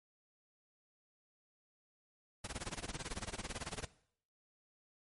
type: noise with tremolo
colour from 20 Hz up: pink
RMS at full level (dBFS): -40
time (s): 2.44-3.85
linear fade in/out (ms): 5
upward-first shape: sine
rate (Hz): 18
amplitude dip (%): 100
effects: noise-tail reverb RT60 0.6 s tail -18 dB re dry + MP3 48 kbps